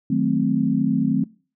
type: chord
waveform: sine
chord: D# diminished seventh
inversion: none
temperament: equal with one note detuned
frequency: 155.56 / 185 / 218.6 / 261.6 Hz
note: D#3 / F#3 / A3 / C4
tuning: 0 / 0 / -11 / 0 cents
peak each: -25 / -24 / -22 / -21 dBFS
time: 0.1-1.24 s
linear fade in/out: 5 ms
effects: noise-tail reverb RT60 0.4 s tail -24 dB re dry